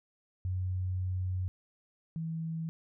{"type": "tone pair in turn", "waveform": "sine", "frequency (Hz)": [92.2, 162.56], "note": ["F#2", "E3"], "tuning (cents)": [-6, -24], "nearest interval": "minor seventh", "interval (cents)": 982, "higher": "second", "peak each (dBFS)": [-30, -33], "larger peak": "first", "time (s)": [[0.45, 1.48], [2.16, 2.69]], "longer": "first", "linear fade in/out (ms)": 0, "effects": []}